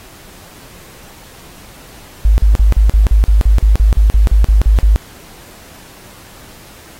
sine tone bursts, 52.1 Hz, G#1, 6 cents sharp, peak -5 dBFS, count 16, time 2.25-4.96 s, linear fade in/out 0 ms, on 130 ms, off 42 ms, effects pink hiss -39 dBFS RMS until 6.99 s + AAC 48 kbps

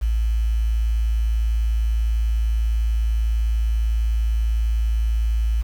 sine tone with quantisation, 55.4 Hz, A1, 13 cents sharp, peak -17 dBFS, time 0.01-5.63 s, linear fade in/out 20 ms, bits 7, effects none

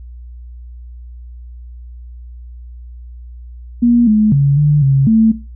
sine tone with pitch steps, 238.4 / 213.7 / 140.6 / 147.6 / 136.5 / 222.2 Hz, A#3 / G#3 / C#3 / D3 / C#3 / A3, +39 / +50 / +25 / +9 / -26 / +17 cents, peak -7 dBFS, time 3.82-5.32 s, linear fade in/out 10 ms, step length 250 ms, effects noise-tail reverb RT60 0.3 s tail -17 dB re dry + added 60 Hz sine -30 dBFS peak until 5.55 s

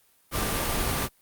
sine tone in noise, 1182 Hz, D6, 11 cents sharp, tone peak -37 dBFS, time 0.31-1.09 s, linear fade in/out 50 ms, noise pink, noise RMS -27 dBFS, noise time 0.31-1.09 s, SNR -13 dB, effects white hiss -63 dBFS RMS until 1.21 s + Opus 32 kbps

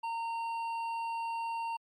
sine tone with hard clipping, 919 Hz, A#5, 25 cents flat, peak -35 dBFS, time 0.03-1.77 s, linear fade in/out 10 ms, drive 7 dB, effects Opus 48 kbps

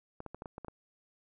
clicks, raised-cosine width 1 ms, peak -28 dBFS, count 8, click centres 0.204 / 0.263 / 0.346 / 0.421 / 0.458 / 0.581 / 0.647 / 0.683 s, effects none

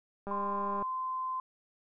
click train, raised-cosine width 1 ms, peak -26 dBFS, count 112, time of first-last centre 0.27-0.825 s, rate 200 Hz
sine tone, 1034 Hz, C6, 21 cents flat, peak -32 dBFS, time 0.31-1.4 s, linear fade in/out 2 ms
effects none

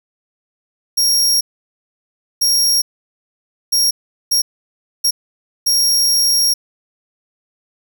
sawtooth tone bursts at uneven times, 5588 Hz, F8, in tune, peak -9 dBFS, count 6, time 0.97-1.41 / 2.41-2.82 / 3.72-3.91 / 4.31-4.42 / 5.04-5.11 / 5.66-6.54 s, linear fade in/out 10 ms, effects none

